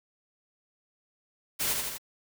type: noise with echo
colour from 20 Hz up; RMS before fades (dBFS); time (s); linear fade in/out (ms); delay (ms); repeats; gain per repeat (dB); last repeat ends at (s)
white; -29; 1.59-1.74; 20; 81; 3; -3; 1.983
effects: none